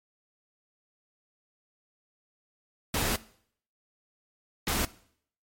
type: noise bursts at uneven times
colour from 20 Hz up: pink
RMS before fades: -28 dBFS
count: 2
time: 2.94-3.16 / 4.67-4.85 s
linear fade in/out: 2 ms
effects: noise-tail reverb RT60 0.6 s tail -19 dB re dry + MP3 64 kbps